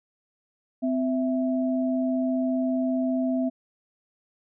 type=tone pair together; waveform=sine; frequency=256.9 / 658 Hz; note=C4 / E5; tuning=-32 / -3 cents; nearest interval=octave + major third; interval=1629 cents; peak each=-23 / -29 dBFS; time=0.82-3.5 s; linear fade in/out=20 ms; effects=none